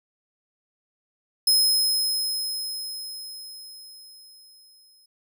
sawtooth tone with exponential decay, 5130 Hz, E8, 48 cents flat, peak -13 dBFS, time 1.47-5.06 s, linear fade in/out 5 ms, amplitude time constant 780 ms, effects none

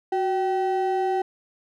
triangle ring-modulated tone, 572 Hz, D5, 46 cents flat, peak -16 dBFS, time 0.12-1.22 s, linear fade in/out 5 ms, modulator 202 Hz, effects none

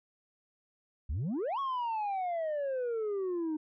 sine exponential two-way sweep, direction up then down, 61.74 to 1120 to 303.5 Hz, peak -28 dBFS, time 1.09-3.57 s, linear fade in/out 10 ms, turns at 1.59 s, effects tanh soft clip ceiling -30 dBFS

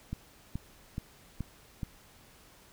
click train, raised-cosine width 5 ms, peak -22 dBFS, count 5, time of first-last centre 0.13-1.832 s, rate 2.35 Hz, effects pink hiss -58 dBFS RMS until 2.72 s

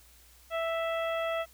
harmonic tone, 659.3 Hz, E5, in tune, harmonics 1 / 2 / 3 / 4 / 5, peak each -30 / -36 / -40 / -42 / -44 dBFS, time 0.5-1.46 s, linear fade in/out 50 ms, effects added 60 Hz sine -59 dBFS peak until 1.53 s + white hiss -59 dBFS RMS until 1.53 s

